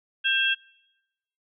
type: tone cluster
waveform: sine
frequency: 1582 / 2694 / 3272 Hz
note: G6 / E7 / G#7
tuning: +15 / +37 / -26 cents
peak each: -25 dBFS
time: 0.24-0.55 s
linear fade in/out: 20 ms
effects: noise-tail reverb RT60 1.0 s tail -26 dB re dry